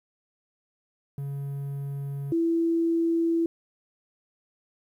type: tone pair in turn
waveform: triangle / sine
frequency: 139.9 / 332.7 Hz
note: C#3 / E4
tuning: +16 / +16 cents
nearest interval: octave + minor third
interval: 1500 cents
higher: second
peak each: -28 / -21 dBFS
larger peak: second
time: 1.18-2.32 / 2.32-3.46 s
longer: neither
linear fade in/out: 2 ms
effects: 10-bit